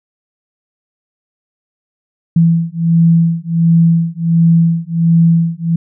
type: beating tone pair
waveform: sine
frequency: 165.9 / 167.3 Hz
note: E3 / E3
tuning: +11 / +26 cents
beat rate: 1.4 Hz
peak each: -11 dBFS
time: 2.36-5.76 s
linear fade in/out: 5 ms
effects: none